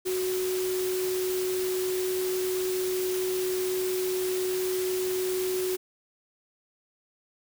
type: tone in noise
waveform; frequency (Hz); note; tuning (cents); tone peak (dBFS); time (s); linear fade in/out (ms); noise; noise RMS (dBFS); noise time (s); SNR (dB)
sine; 370; F#4; 0; -26; 0.05-5.77; 20; white; -36; 0.05-5.77; +7
effects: none